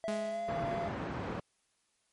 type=tone with pitch glide; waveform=triangle; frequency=659.3 to 683.3 Hz; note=E5 to F5; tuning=0 to -38 cents; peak=-32 dBFS; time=0.04-0.88 s; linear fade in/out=0 ms; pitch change=+62 cents; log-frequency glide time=0.28-0.41 s
type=tone with exponential decay; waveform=sawtooth; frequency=209 Hz; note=G#3; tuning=11 cents sharp; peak=-30 dBFS; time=0.08-1 s; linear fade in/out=0 ms; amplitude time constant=200 ms
type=band-pass noise; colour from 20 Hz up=pink; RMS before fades=-38 dBFS; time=0.48-1.4 s; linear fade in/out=5 ms; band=100 to 1400 Hz; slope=12 dB/octave
effects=white hiss -75 dBFS RMS until 2.12 s + MP3 48 kbps